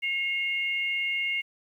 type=tone pair together; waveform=sine; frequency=2159 / 2795 Hz; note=C#7 / F7; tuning=-46 / +1 cents; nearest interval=major third; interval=447 cents; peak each=-27 / -31 dBFS; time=0.02-1.42 s; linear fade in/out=20 ms; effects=10-bit